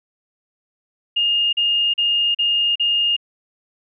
sine tone bursts, 2834 Hz, F7, 25 cents sharp, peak -15 dBFS, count 5, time 1.16-3.166 s, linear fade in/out 10 ms, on 370 ms, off 39 ms, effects none

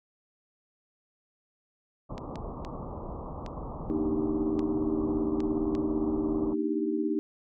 pink low-pass noise, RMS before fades -38 dBFS, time 2.09-6.55 s, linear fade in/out 20 ms, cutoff 1200 Hz, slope 96 dB/octave
clicks, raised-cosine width 0.2 ms, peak -26 dBFS, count 7, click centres 2.18 / 2.357 / 2.649 / 3.463 / 4.593 / 5.404 / 5.751 s
sine chord, Eb major seventh, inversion second, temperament equal, 233.1 / 293.7 / 311.1 / 392 Hz, Bb3 / D4 / Eb4 / G4, 0 / 0 / 0 / 0 cents, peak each -34 / -34 / -29 / -32 dBFS, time 3.9-7.19 s, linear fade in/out 0 ms
effects none

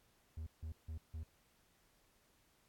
triangle tone bursts, 79.1 Hz, D#2, 29 cents sharp, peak -40 dBFS, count 4, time 0.37-1.234 s, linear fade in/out 5 ms, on 96 ms, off 160 ms, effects pink hiss -73 dBFS RMS until 2.68 s + AAC 64 kbps

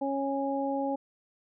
harmonic tone, 275.4 Hz, C#4, 11 cents flat, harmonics 1 / 2 / 3, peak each -31 / -32 / -33 dBFS, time 0.01-0.96 s, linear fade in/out 10 ms, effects none

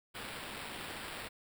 white noise with sample-and-hold, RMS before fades -44 dBFS, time 0.14-1.29 s, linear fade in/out 20 ms, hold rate 6300 Hz, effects none

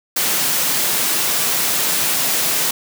white high-pass noise, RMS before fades -18 dBFS, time 0.16-2.71 s, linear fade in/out 5 ms, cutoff 120 Hz, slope 96 dB/octave, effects none

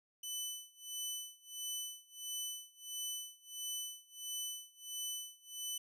15% pulse tone with tremolo, 3000 Hz, F#7, 23 cents sharp, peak -31 dBFS, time 0.23-5.78 s, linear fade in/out 5 ms, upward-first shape sine, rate 1.5 Hz, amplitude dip 95%, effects none

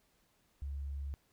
sine tone, 69.9 Hz, C#2, 15 cents sharp, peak -37 dBFS, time 0.62-1.14 s, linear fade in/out 0 ms, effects pink hiss -73 dBFS RMS until 1.32 s

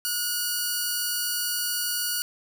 10% pulse tone pair together, 1451 / 4607 Hz, F#6 / D8, -34 / -34 cents, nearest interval octave + minor sixth, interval 2000 cents, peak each -21 dBFS, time 0.05-2.22 s, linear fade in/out 0 ms, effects none

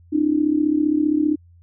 sine tone with amplitude modulation, 302 Hz, D4, 48 cents sharp, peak -12 dBFS, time 0.12-1.36 s, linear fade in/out 20 ms, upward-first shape sine, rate 35.2 Hz, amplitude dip 80%, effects added 86 Hz sine -47 dBFS peak until 1.62 s

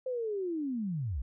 sine linear sweep, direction down, 523.3 to 51.91 Hz, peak -31 dBFS, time 0.06-1.22 s, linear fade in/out 5 ms, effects none

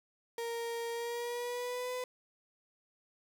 35% pulse tone with pitch glide, 465.6 to 501.9 Hz, A#4 to B4, -2 to +28 cents, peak -34 dBFS, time 0.38-2.04 s, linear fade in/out 2 ms, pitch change +130 cents, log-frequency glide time 0.91-1.93 s, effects 11-bit

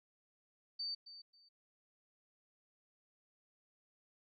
sine tone with echo, 4589 Hz, D8, 41 cents flat, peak -38 dBFS, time 0.79-0.95 s, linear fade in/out 10 ms, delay 270 ms, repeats 2, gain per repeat -13 dB, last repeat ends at 1.49 s, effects none

